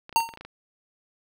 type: clicks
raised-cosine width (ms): 0.3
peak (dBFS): -25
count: 8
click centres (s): 0.094 / 0.127 / 0.204 / 0.29 / 0.338 / 0.374 / 0.41 / 0.45
type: tone with exponential decay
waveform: square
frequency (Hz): 917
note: A#5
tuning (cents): -29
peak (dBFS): -15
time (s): 0.16-0.36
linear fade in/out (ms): 0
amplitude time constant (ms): 42
effects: none